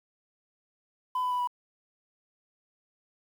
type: tone with pitch steps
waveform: sine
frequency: 1007 / 998.3 / 989.7 / 981.2 Hz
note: B5 / B5 / B5 / B5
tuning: +33 / +18 / +3 / -12 cents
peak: -24 dBFS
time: 1.15-1.474 s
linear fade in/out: 5 ms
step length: 81 ms
effects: tanh soft clip ceiling -25 dBFS + 9-bit